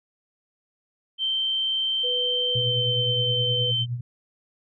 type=tone with pitch glide; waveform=sine; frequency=3119 to 3096 Hz; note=G7 to G7; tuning=-9 to -22 cents; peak=-22 dBFS; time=1.18-3.86 s; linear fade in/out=50 ms; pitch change=-13 cents; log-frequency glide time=2.5-2.79 s
type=tone; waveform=sine; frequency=493.9 Hz; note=B4; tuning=in tune; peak=-29 dBFS; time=2.03-3.72 s; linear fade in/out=20 ms
type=tone with tremolo; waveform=sine; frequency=121.2 Hz; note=B2; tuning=32 cents flat; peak=-23 dBFS; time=2.55-4.01 s; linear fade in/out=5 ms; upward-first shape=triangle; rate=9.6 Hz; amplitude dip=70%
effects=none